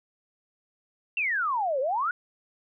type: exponential two-way sweep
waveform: sine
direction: down then up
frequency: 2769 to 504 to 1498 Hz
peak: -24 dBFS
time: 1.17-2.11 s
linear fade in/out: 2 ms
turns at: 1.8 s
effects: none